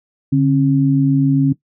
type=tone pair together; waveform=sine; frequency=143.6 / 271.1 Hz; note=D3 / C#4; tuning=-39 / -38 cents; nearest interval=major seventh; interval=1101 cents; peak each=-13 dBFS; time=0.32-1.53 s; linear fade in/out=10 ms; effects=noise-tail reverb RT60 0.1 s tail -17 dB re dry